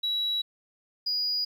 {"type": "tone pair in turn", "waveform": "sine", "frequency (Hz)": [3900, 4900], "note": ["B7", "D#8"], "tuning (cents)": [-23, -27], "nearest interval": "major third", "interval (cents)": 396, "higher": "second", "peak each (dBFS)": -24, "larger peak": "neither", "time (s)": [[0.03, 0.42], [1.06, 1.45]], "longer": "neither", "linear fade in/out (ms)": 10, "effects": ["tanh soft clip ceiling -22 dBFS", "10-bit"]}